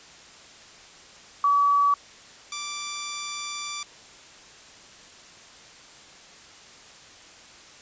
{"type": "tone pair in turn", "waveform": ["sine", "5% pulse"], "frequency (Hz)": [1142, 1173.4], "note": ["D6", "D6"], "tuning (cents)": [-49, -2], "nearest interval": "unison", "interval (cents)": 47, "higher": "second", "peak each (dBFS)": -17, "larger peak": "neither", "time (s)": [[1.44, 1.94], [2.52, 3.83]], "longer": "second", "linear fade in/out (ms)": 2, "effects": ["white hiss -48 dBFS RMS until 7.81 s", "resampled to 16000 Hz"]}